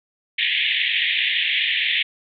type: band-pass noise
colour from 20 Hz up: white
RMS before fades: -21 dBFS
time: 0.38-2.03 s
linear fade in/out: 10 ms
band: 1800 to 3600 Hz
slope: 96 dB/octave
effects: none